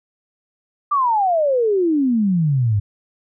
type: exponential sweep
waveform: sine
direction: down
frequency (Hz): 1200 to 98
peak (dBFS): -14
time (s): 0.91-2.8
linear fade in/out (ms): 10
effects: none